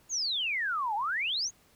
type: exponential two-way sweep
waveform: sine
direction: down then up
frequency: 6900 to 796 to 6900 Hz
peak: -28 dBFS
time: 0.09-1.51 s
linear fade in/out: 50 ms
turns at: 0.95 s
effects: pink hiss -63 dBFS RMS until 1.75 s